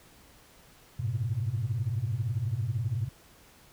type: tone cluster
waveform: sine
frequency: 96.9 / 109.2 / 127.3 Hz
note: G2 / A2 / C3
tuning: -20 / -13 / -47 cents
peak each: -34 / -30 / -31 dBFS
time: 0.99-3.09 s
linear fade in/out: 10 ms
effects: tanh soft clip ceiling -20 dBFS + pink hiss -57 dBFS RMS until 3.72 s